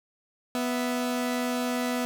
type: tone pair together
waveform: sawtooth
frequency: 247 / 659.3 Hz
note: B3 / E5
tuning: 0 / 0 cents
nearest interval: octave + perfect fourth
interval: 1700 cents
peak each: -23 / -30 dBFS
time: 0.55-2.05 s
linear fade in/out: 0 ms
effects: none

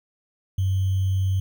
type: tone with sample-and-hold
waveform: sine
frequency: 95 Hz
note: F#2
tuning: 46 cents sharp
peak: -19 dBFS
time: 0.58-1.4 s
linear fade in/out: 5 ms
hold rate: 3150 Hz
effects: none

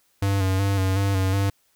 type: tone with vibrato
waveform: square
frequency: 96.8 Hz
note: G2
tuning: 21 cents flat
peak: -20 dBFS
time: 0.22-1.5 s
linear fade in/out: 5 ms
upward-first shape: square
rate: 2.7 Hz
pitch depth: 35 cents each way
effects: white hiss -65 dBFS RMS until 1.75 s

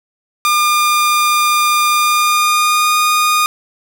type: tone with pitch glide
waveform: sawtooth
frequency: 1205 to 1226.8 Hz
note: D6 to D#6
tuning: +44 to -25 cents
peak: -7 dBFS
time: 0.45-3.46 s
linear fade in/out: 0 ms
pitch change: +31 cents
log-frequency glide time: 1.92-2.98 s
effects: none

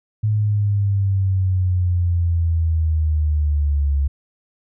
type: exponential sweep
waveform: sine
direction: down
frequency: 107.7 to 69.3 Hz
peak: -15 dBFS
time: 0.23-4.08 s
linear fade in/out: 10 ms
effects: none

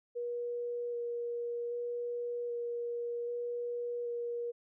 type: tone with vibrato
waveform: sine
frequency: 477.7 Hz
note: A#4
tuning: 42 cents sharp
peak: -34 dBFS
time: 0.15-4.52 s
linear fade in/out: 20 ms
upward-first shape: square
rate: 0.64 Hz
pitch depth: 9 cents each way
effects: none

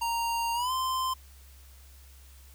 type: tone with pitch glide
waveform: square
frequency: 930 to 1037.9 Hz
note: A#5 to C6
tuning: -4 to -14 cents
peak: -28 dBFS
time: 0.01-1.14 s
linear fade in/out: 10 ms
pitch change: +190 cents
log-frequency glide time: 0.54-0.72 s
effects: added 67 Hz sine -50 dBFS peak until 2.54 s + white hiss -58 dBFS RMS until 2.54 s

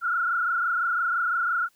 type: tone with frequency modulation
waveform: sine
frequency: 1400 Hz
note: F6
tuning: 4 cents sharp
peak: -22 dBFS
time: 0.01-1.69 s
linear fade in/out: 50 ms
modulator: 25.9 Hz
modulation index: 2.5
effects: white hiss -65 dBFS RMS until 1.75 s

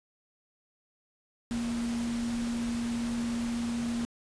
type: tone in noise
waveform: sine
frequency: 235.2 Hz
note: A#3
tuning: 16 cents sharp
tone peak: -29 dBFS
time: 1.51-4.05 s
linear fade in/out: 0 ms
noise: pink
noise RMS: -41 dBFS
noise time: 1.51-4.05 s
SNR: +9 dB
effects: resampled to 22050 Hz

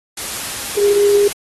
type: tone in noise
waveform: sine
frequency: 406.7 Hz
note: G#4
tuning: 36 cents flat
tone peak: -9 dBFS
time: 0.77-1.28 s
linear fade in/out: 5 ms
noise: white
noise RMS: -25 dBFS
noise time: 0.17-1.33 s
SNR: +13 dB
effects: AAC 32 kbps

